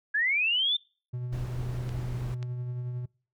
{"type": "linear sweep", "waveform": "sine", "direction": "up", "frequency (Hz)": [1635, 3614], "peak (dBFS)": -23, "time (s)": [0.14, 0.77], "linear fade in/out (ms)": 10}
{"type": "tone with tremolo", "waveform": "triangle", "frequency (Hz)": 123.47, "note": "B2", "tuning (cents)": 0, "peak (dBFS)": -28, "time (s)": [1.13, 3.06], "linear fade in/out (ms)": 10, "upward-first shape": "triangle", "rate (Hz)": 11, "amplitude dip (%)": 35}
{"type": "noise", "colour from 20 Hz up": "brown", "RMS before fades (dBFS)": -38, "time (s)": [1.32, 2.35], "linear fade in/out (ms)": 10}
{"type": "clicks", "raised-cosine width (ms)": 0.2, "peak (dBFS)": -27, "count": 2, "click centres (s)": [1.892, 2.428]}
{"effects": ["noise-tail reverb RT60 0.4 s tail -26 dB re dry"]}